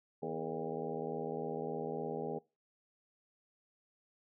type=harmonic tone with a mistuned harmonic; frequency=79.9 Hz; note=D#2; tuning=47 cents sharp; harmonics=2 / 3 / 4 / 5 / 6 / 7 / 8 / 9 / 10; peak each=-46 / -45 / -48 / -41 / -43 / -47 / -50 / -51 / -46 dBFS; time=0.22-2.39 s; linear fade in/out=10 ms; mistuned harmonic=5; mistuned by=+70 cents; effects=noise-tail reverb RT60 0.3 s tail -24 dB re dry